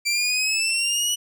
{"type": "exponential sweep", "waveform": "20% pulse", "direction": "up", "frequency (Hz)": [2339, 2960], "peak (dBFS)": -15, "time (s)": [0.05, 1.16], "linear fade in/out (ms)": 20, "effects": []}